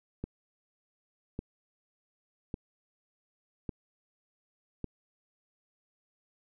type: click train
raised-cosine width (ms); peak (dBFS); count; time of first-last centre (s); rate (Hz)
3; -22; 5; 0.24-4.843; 0.869
effects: none